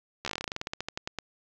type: slowing click train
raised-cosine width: 0.2 ms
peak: -15 dBFS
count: 21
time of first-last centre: 0.25-1.187 s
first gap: 13 ms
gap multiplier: 1.12
effects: low-pass 7000 Hz 12 dB/octave + 8-bit